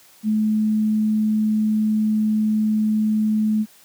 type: tone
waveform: sine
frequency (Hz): 215.2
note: A3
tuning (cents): -38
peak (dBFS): -16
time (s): 0.23-3.66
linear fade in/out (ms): 50
effects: white hiss -51 dBFS RMS until 3.84 s + high-pass 100 Hz 12 dB/octave